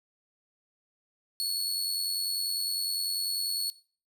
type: tone with amplitude modulation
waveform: sawtooth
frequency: 4391 Hz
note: C#8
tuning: 17 cents flat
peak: -24 dBFS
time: 1.4-3.7 s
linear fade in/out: 0 ms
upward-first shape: sine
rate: 90 Hz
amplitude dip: 40%
effects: noise-tail reverb RT60 0.4 s tail -18 dB re dry